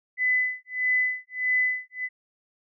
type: tone with tremolo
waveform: sine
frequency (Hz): 2007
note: B6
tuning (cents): +27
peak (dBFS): -19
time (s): 0.17-2.09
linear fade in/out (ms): 50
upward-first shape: sine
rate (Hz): 1.6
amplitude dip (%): 100
effects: none